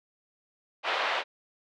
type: band-pass noise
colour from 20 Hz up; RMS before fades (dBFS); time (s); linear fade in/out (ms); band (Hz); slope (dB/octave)
pink; -29; 0.83-1.24; 50; 570 to 3500; 24
effects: none